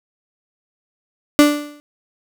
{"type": "tone with exponential decay", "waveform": "35% pulse", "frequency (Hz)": 293.7, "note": "D4", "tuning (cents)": 0, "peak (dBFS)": -3, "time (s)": [1.39, 1.8], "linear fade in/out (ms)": 0, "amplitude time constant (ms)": 89, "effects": []}